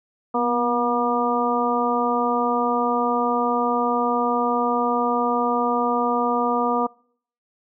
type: harmonic tone with a mistuned harmonic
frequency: 240 Hz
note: B3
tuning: 49 cents flat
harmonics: 1 / 2 / 3 / 4 / 5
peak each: -25 / -25 / -25 / -25 / -25 dBFS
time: 0.34-6.87 s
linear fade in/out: 10 ms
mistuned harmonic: 1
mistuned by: +34 cents
effects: noise-tail reverb RT60 0.6 s tail -26 dB re dry